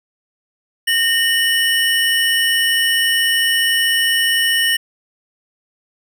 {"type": "tone pair together", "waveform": "square", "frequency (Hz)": [1836.9, 2960], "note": ["A#6", "F#7"], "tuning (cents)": [-26, 0], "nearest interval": "minor sixth", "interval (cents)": 826, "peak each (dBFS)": -17, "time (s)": [0.87, 4.77], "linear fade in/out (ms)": 10, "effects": []}